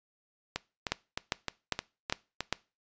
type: two click trains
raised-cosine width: 0.2 ms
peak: -10 / -14 dBFS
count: 5 / 7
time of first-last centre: 0.92-2.526 / 0.56-2.406 s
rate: 2.49 / 3.25 Hz
effects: noise-tail reverb RT60 0.3 s tail -21 dB re dry + resampled to 16000 Hz